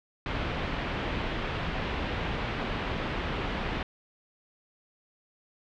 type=low-pass noise; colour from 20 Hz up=pink; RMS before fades=-32 dBFS; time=0.26-3.83 s; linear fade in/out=2 ms; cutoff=3300 Hz; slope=24 dB/octave; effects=none